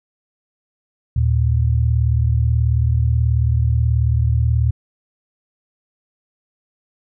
sine tone pair together, 77.2 / 115.67 Hz, D#2 / A#2, -13 / -13 cents, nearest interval perfect fifth, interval 700 cents, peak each -16 dBFS, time 1.16-4.71 s, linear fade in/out 5 ms, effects none

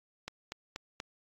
click train, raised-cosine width 0.2 ms, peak -21 dBFS, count 4, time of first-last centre 0.28-1.001 s, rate 4.16 Hz, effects AAC 48 kbps

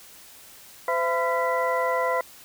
sine tone cluster, 512 / 672 / 1009 / 1373 / 1977 Hz, C5 / E5 / B5 / F6 / B6, -38 / +33 / +37 / -30 / +1 cents, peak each -26 / -28 / -26 / -33 / -31 dBFS, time 0.88-2.21 s, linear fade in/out 2 ms, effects white hiss -48 dBFS RMS until 2.44 s

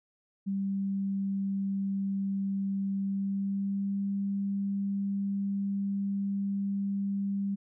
sine tone with pitch glide, 196 to 198.39 Hz, G3 to G3, 0 to +21 cents, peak -28 dBFS, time 0.46-7.56 s, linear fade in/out 20 ms, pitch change +21 cents, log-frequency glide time 3.02-4.01 s, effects none

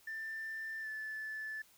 sine tone with pitch glide, 1781 to 1743.3 Hz, A6 to A6, +21 to -17 cents, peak -38 dBFS, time 0.07-1.62 s, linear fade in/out 5 ms, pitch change -38 cents, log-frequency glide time 0.81-0.88 s, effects tanh soft clip ceiling -36 dBFS + white hiss -65 dBFS RMS until 1.77 s

